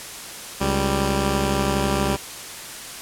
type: tone pair together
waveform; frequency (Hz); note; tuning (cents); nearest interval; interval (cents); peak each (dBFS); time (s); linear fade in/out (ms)
10% pulse; 69.35 / 196; C#2 / G3; +1 / 0; octave + tritone; 1799; -14; 0.6-2.17; 20
effects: white hiss -35 dBFS RMS until 3.01 s + low-pass 11000 Hz 12 dB/octave